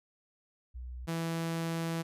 sine / sawtooth tone pair in turn, 61.9 / 165.25 Hz, B1 / E3, +5 / +5 cents, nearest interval octave + perfect fourth, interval 1700 cents, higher second, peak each -39 / -28 dBFS, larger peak second, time 0.74-1.07 / 1.07-2.03 s, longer second, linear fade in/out 20 ms, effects resampled to 32000 Hz

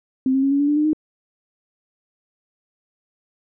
sine tone with pitch steps, 261.6 / 267.9 / 274.3 / 280.9 / 287.6 / 294.5 / 301.5 / 308.8 Hz, C4 / C4 / C#4 / C#4 / D4 / D4 / D4 / D#4, 0 / +41 / -18 / +23 / -36 / +5 / +46 / -13 cents, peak -15 dBFS, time 0.26-0.932 s, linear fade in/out 2 ms, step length 84 ms, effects none

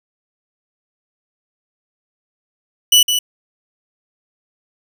sawtooth tone with echo, 2960 Hz, F#7, in tune, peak -4 dBFS, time 2.92-3.03 s, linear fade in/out 5 ms, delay 160 ms, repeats 1, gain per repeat -7 dB, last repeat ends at 3.19 s, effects none

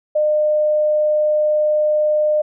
sine tone, 606 Hz, D#5, 46 cents flat, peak -13 dBFS, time 0.15-2.42 s, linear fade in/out 10 ms, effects none

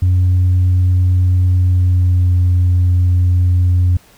sine tone with pitch glide, 90.9 to 89.49 Hz, F#2 to F2, -30 to +43 cents, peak -7 dBFS, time 0.02-3.97 s, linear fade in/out 5 ms, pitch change -27 cents, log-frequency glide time 1.53-2.36 s, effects tanh soft clip ceiling -7 dBFS + pink hiss -47 dBFS RMS until 4.17 s

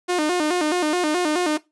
sawtooth tone with vibrato, 330 Hz, E4, 2 cents sharp, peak -15 dBFS, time 0.08-1.58 s, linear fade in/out 20 ms, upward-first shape square, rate 4.7 Hz, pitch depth 140 cents each way, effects noise-tail reverb RT60 0.2 s tail -18 dB re dry + resampled to 24000 Hz

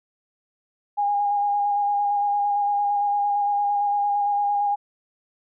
sine tone with vibrato, 816 Hz, G#5, 31 cents flat, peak -19 dBFS, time 0.97-4.76 s, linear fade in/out 20 ms, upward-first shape square, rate 8.8 Hz, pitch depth 14 cents each way, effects none

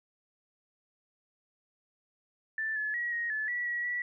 sine tone with pitch steps, 1765 / 1716 / 1913 / 1878 / 1730 / 1944 / 1921 / 1947 Hz, A6 / A6 / A#6 / A#6 / A6 / B6 / B6 / B6, +5 / -44 / +44 / +12 / -30 / -28 / -48 / -25 cents, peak -30 dBFS, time 2.58-4.02 s, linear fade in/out 2 ms, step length 180 ms, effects none

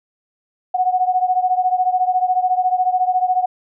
sine beating tone pair, 732 / 746 Hz, F#5 / F#5, -19 / +14 cents, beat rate 14 Hz, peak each -16 / -19 dBFS, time 0.74-3.46 s, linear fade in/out 10 ms, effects none

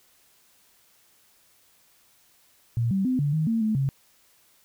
sine tone with pitch steps, 116.9 / 192.9 / 255.9 / 144.5 / 156.9 / 226.8 / 217 / 136.1 Hz, A#2 / G3 / C4 / D3 / D#3 / A#3 / A3 / C#3, +5 / -28 / -38 / -28 / +15 / -47 / -24 / -31 cents, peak -21 dBFS, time 2.77-3.89 s, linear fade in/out 0 ms, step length 140 ms, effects white hiss -61 dBFS RMS until 4.64 s

